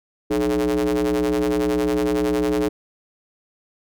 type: ring-modulated tone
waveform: square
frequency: 61.74 Hz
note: B1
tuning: in tune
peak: -16 dBFS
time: 0.3-2.69 s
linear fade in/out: 10 ms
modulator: 365 Hz
effects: none